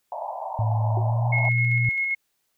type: band-pass noise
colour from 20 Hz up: white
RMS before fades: -32 dBFS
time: 0.12-1.49 s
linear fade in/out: 2 ms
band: 590 to 960 Hz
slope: 96 dB/octave
type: tone with pitch glide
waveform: sine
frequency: 110 to 119.96 Hz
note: A2 to B2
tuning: 0 to -50 cents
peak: -20 dBFS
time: 0.59-1.89 s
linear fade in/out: 0 ms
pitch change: +150 cents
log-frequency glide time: 0.97-1.3 s
type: tone with exponential decay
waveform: sine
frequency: 370 Hz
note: F#4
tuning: in tune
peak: -28 dBFS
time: 0.97-1.09 s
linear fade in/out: 2 ms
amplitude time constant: 26 ms
type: tone with tremolo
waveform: sine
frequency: 2168 Hz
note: C#7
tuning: 39 cents flat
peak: -21 dBFS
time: 1.32-2.15 s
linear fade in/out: 10 ms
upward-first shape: square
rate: 7.6 Hz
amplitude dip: 25%
effects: white hiss -73 dBFS RMS until 2.57 s